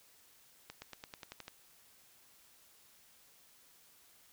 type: accelerating click train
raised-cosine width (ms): 0.2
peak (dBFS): -28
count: 9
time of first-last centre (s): 0.7-1.481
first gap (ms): 120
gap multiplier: 0.94
effects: white hiss -64 dBFS RMS until 4.32 s